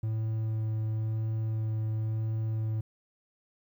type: tone with vibrato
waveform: triangle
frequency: 110 Hz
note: A2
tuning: in tune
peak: -26 dBFS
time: 0.03-2.81 s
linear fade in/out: 5 ms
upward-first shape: sine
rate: 0.96 Hz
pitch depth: 9 cents each way
effects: 11-bit